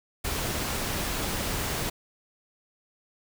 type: noise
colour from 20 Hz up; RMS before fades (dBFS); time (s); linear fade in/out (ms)
pink; -30; 0.24-1.9; 10
effects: none